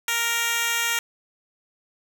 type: tone with high-pass filter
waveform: 10% pulse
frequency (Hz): 466.2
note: A#4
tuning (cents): 0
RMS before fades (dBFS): -24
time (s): 0.08-0.99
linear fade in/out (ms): 2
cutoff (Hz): 1500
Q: 0.54
effects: none